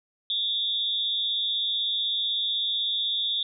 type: tone with amplitude modulation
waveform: sine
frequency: 3542 Hz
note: A7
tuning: 11 cents sharp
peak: -20 dBFS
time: 0.3-3.43 s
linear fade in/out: 2 ms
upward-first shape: sine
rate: 216 Hz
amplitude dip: 95%
effects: none